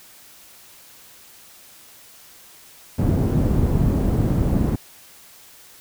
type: low-pass noise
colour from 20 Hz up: white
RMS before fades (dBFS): -19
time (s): 2.98-4.76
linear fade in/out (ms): 10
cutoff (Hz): 200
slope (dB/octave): 12
effects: white hiss -47 dBFS RMS until 5.8 s